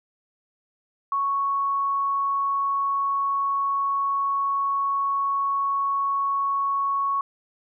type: tone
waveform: sine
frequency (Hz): 1108.7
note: C#6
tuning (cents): 0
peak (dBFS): -21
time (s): 1.12-7.21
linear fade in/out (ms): 2
effects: none